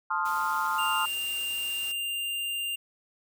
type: chord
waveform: sine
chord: F dominant seventh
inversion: first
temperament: equal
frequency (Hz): 880 / 1046.5 / 1244.5 / 1396.9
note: A5 / C6 / Eb6 / F6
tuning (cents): 0 / 0 / 0 / 0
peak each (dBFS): -31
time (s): 0.1-1.06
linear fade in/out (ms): 10
type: noise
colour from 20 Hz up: white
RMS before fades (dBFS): -44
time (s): 0.25-1.92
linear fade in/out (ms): 5
type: tone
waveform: square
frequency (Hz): 2794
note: F7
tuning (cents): 0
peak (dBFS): -30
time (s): 0.78-2.76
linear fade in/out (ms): 10
effects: none